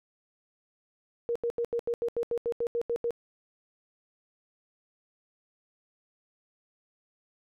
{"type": "tone bursts", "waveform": "sine", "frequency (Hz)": 471.2, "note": "A#4", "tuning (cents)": 19, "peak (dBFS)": -26, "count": 13, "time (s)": [1.29, 3.107], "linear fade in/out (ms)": 0, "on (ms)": 65, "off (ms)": 81, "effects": []}